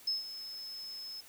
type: tone with ADSR envelope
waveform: sine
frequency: 5200 Hz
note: E8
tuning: 24 cents flat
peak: -28 dBFS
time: 0.07-1.21 s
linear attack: 7 ms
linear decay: 150 ms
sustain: -13 dB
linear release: 10 ms
effects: white hiss -56 dBFS RMS until 1.28 s